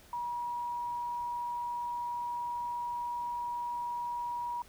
sine tone, 960 Hz, B5, 49 cents flat, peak -33 dBFS, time 0.13-4.62 s, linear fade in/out 2 ms, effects pink hiss -58 dBFS RMS until 4.68 s

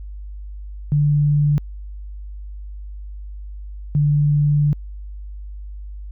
sine tone bursts at uneven times, 146.83 Hz, D3, in tune, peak -13 dBFS, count 2, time 0.92-1.58 / 3.95-4.73 s, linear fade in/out 0 ms, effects added 50 Hz sine -30 dBFS peak until 6.11 s

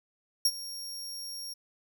sawtooth tone with ADSR envelope, 5570 Hz, F8, 5 cents flat, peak -17 dBFS, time 0.45-1.54 s, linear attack 5 ms, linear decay 50 ms, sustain -18 dB, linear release 13 ms, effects none

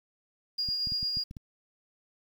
sine tone with tremolo, 4842 Hz, D#8, 48 cents flat, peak -27 dBFS, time 0.58-1.24 s, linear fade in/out 10 ms, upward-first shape sine, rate 8.8 Hz, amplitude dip 30%
clicks, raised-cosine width 5 ms, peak -29 dBFS, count 7, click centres 0.688 / 0.872 / 0.921 / 1.029 / 1.171 / 1.311 / 1.368 s
effects 9-bit

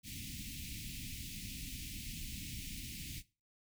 pink band-stop noise, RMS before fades -45 dBFS, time 0.03-3.23 s, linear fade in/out 50 ms, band 290 to 2200 Hz, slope 48 dB/octave, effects noise-tail reverb RT60 0.3 s tail -18 dB re dry

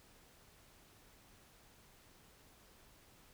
silence, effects pink hiss -64 dBFS RMS until 3.33 s

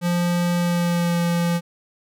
square tone with pitch glide, 174.61 to 171.71 Hz, F3 to F3, 0 to -29 cents, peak -19 dBFS, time 0.01-1.61 s, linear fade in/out 50 ms, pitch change -29 cents, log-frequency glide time 0.56-1.2 s, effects none

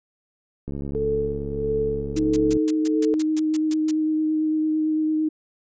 click train, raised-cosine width 3 ms, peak -19 dBFS, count 134, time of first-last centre 0.68-2.569 s, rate 70.4 Hz
sine tone with tremolo, 440 Hz, A4, in tune, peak -20 dBFS, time 0.95-3.14 s, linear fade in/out 0 ms, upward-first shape sine, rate 1.5 Hz, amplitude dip 75%
sine tone with vibrato, 311.1 Hz, D#4, in tune, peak -19 dBFS, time 2.16-5.29 s, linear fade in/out 10 ms, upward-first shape triangle, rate 8.9 Hz, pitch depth 14 cents each way
blue noise bursts, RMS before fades -28 dBFS, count 11, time 2.16-3.912 s, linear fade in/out 5 ms, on 32 ms, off 140 ms
effects resampled to 16000 Hz

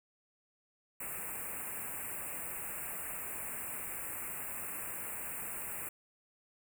white band-stop noise, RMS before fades -41 dBFS, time 1-5.89 s, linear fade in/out 5 ms, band 2700 to 7600 Hz, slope 96 dB/octave, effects none

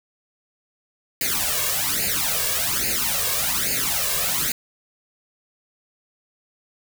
white noise with flanger, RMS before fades -23 dBFS, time 1.21-4.52 s, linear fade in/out 2 ms, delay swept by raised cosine 0.43 to 1.83 ms, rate 1.2 Hz, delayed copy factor +0.9, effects none

